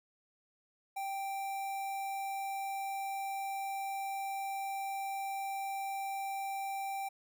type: tone with notch filter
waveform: square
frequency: 784 Hz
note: G5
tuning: in tune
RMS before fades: -38 dBFS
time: 0.96-7.09 s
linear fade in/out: 10 ms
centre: 4600 Hz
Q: 1.1
effects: none